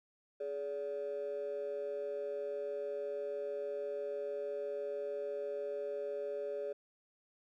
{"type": "ring-modulated tone", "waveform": "triangle", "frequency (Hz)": 497.2, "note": "B4", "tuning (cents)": 12, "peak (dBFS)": -30, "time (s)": [0.4, 6.73], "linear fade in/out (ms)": 10, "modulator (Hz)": 76.9, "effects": ["tanh soft clip ceiling -32 dBFS"]}